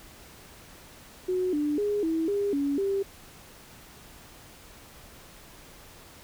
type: tone with pitch steps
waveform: sine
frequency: 367.3 / 295.9 / 412.7 / 324.2 / 404.3 / 282.4 / 393.6 Hz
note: F#4 / D4 / G#4 / E4 / G#4 / C#4 / G4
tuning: -13 / +13 / -11 / -29 / -46 / +32 / +7 cents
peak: -24 dBFS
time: 1.28-3.03 s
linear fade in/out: 10 ms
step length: 250 ms
effects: pink hiss -50 dBFS RMS until 6.23 s